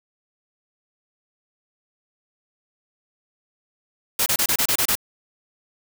white noise bursts, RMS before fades -20 dBFS, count 8, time 4.19-4.954 s, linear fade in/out 5 ms, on 71 ms, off 28 ms, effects none

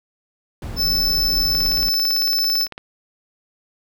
brown noise, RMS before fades -27 dBFS, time 0.62-1.89 s, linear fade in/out 2 ms
square tone, 5274 Hz, E8, in tune, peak -17 dBFS, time 0.76-2.68 s, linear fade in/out 50 ms
click train, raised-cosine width 0.3 ms, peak -17 dBFS, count 23, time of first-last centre 1.55-2.779 s, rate 17.9 Hz
effects none

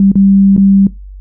sine tone with dropouts, 196 Hz, G3, in tune, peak -4 dBFS, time 0-0.87 s, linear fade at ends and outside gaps 2 ms, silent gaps 0.117-0.155 / 0.565-0.577 s, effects noise-tail reverb RT60 0.2 s tail -19 dB re dry + added 48 Hz sine -27 dBFS peak until 1.2 s

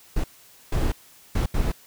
brown noise bursts at uneven times, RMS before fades -22 dBFS, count 4, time 0.16-0.24 / 0.72-0.92 / 1.35-1.46 / 1.54-1.72 s, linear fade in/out 5 ms, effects white hiss -52 dBFS RMS until 1.86 s

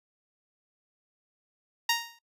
10% pulse tone with exponential decay, 932.3 Hz, A#5, in tune, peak -12 dBFS, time 1.89-2.19 s, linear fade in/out 5 ms, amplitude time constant 64 ms, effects noise-tail reverb RT60 0.1 s tail -23 dB re dry + resampled to 32000 Hz

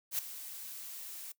blue noise with ADSR envelope, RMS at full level -31 dBFS, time 0.11-1.32 s, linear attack 77 ms, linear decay 4 ms, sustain -14 dB, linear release 4 ms, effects noise-tail reverb RT60 0.1 s tail -20 dB re dry

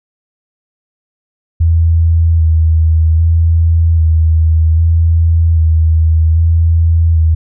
sine tone with vibrato, 81.4 Hz, E2, 21 cents flat, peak -6 dBFS, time 1.6-7.35 s, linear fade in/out 10 ms, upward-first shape square, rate 0.63 Hz, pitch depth 24 cents each way, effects none

